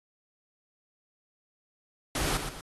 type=noise with echo; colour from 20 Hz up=pink; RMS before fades=-30 dBFS; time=2.15-2.37 s; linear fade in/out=2 ms; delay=120 ms; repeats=2; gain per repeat=-7 dB; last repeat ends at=2.61 s; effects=AAC 32 kbps